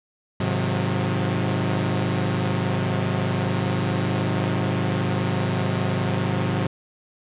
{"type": "chord", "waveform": "sawtooth", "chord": "Ab dominant seventh", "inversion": "none", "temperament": "equal with one note detuned", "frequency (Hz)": [103.83, 130.81, 155.56, 180.67], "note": ["Ab2", "C3", "Eb3", "Gb3"], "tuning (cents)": [0, 0, 0, -41], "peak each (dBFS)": [-22, -22, -27, -22], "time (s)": [0.4, 6.67], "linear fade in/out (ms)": 5, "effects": ["resampled to 8000 Hz", "9-bit"]}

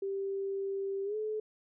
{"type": "tone with pitch glide", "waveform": "sine", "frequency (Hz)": [392, 430], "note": ["G4", "A4"], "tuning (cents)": [0, -40], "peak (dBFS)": -32, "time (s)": [0.02, 1.4], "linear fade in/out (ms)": 5, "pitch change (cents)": 160, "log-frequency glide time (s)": [1.04, 1.16], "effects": []}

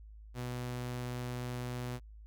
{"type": "tone", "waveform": "sawtooth", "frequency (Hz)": 123.47, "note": "B2", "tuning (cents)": 0, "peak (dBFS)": -33, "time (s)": [0.34, 2], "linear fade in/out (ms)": 50, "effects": ["added 53 Hz sine -49 dBFS peak until 2.26 s"]}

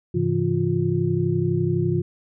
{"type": "tone cluster", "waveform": "sine", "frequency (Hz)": [103.6, 135.6, 167.5, 353.4], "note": ["G#2", "C#3", "E3", "F4"], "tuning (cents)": [-4, -38, 28, 21], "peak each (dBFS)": [-26, -24, -24, -24], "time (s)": [0.14, 2.02], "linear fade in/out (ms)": 10, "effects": []}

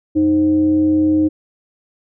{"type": "tone with frequency modulation", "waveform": "sine", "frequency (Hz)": 310, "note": "D#4", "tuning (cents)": -6, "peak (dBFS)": -11, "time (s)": [0.15, 1.29], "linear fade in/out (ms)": 20, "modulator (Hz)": 219, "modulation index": 0.32, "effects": []}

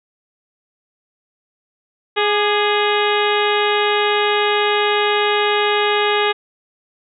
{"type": "harmonic tone with a mistuned harmonic", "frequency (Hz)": 416.3, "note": "G#4", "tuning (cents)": 4, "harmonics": [1, 2, 3, 4, 5, 6, 7, 8, 9], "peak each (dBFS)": [-18, -21, -23, -24, -25, -26, -26, -27, -28], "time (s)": [2.16, 6.33], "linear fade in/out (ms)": 20, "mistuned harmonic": 3, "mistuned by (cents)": -47, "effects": []}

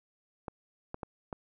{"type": "clicks", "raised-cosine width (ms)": 1, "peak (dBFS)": -23, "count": 4, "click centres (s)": [0.482, 0.944, 1.032, 1.328], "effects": []}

